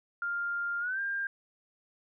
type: tone with pitch glide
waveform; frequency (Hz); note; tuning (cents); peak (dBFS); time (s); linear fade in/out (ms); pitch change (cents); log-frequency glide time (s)
sine; 1400 to 1598.9; F6 to G6; +4 to +34; -30; 0.22-1.27; 2; +230; 0.8-1
effects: none